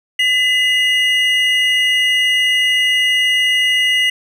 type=tone pair together; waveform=triangle; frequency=2013 / 2866 Hz; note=B6 / F7; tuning=+33 / +44 cents; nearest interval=tritone; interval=611 cents; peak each=-13 dBFS; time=0.19-4.1 s; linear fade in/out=5 ms; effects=none